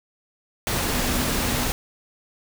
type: tone in noise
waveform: sine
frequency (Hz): 246.9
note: B3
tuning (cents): 0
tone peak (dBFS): -31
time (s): 0.93-1.66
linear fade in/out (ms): 0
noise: pink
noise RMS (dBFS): -24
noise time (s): 0.67-1.72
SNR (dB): -10
effects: none